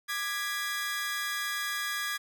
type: chord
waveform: sawtooth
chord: G# diminished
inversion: second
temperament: equal with one note detuned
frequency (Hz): 1190.4 / 1661.2 / 1975.5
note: D6 / G#6 / B6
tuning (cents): +23 / 0 / 0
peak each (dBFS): -34 / -29 / -35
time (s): 0.08-2.18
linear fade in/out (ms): 20
effects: none